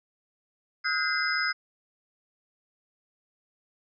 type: tone cluster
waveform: sine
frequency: 1282 / 1452 / 1599 / 2058 / 5060 Hz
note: E6 / F#6 / G6 / C7 / D#8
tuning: -49 / -33 / +34 / -29 / +28 cents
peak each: -34 / -30 / -31 / -31 / -31 dBFS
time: 0.84-1.53 s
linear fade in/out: 20 ms
effects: none